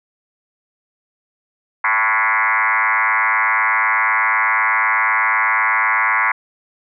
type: tone with frequency modulation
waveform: sine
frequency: 1550 Hz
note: G6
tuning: 20 cents flat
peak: -13 dBFS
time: 1.84-6.32 s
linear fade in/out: 5 ms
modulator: 108 Hz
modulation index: 5.9
effects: none